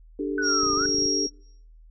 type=chord; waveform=sine; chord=D suspended fourth; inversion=none; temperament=equal; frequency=293.7 / 392 / 440 Hz; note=D4 / G4 / A4; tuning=0 / 0 / 0 cents; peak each=-28 / -30 / -32 dBFS; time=0.19-1.27 s; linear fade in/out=5 ms
type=exponential two-way sweep; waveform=sine; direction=down then up; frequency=1515 to 1192 to 1515 Hz; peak=-25 dBFS; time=0.38-0.86 s; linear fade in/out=2 ms; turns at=0.75 s
type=tone with tremolo; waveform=sine; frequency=5600 Hz; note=F8; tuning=4 cents sharp; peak=-22 dBFS; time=0.42-1.3 s; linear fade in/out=50 ms; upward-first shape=triangle; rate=2.1 Hz; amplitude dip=30%
type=clicks; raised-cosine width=3 ms; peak=-25 dBFS; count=12; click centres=0.633 / 0.666 / 0.701 / 0.733 / 0.775 / 0.812 / 0.856 / 0.891 / 0.947 / 0.985 / 1.022 / 1.057 s
effects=noise-tail reverb RT60 0.7 s tail -24 dB re dry + added 40 Hz sine -47 dBFS peak until 1.9 s

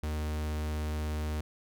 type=tone; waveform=45% pulse; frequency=76.4 Hz; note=D#2; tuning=31 cents flat; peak=-31 dBFS; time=0.03-1.41 s; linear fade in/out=5 ms; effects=none

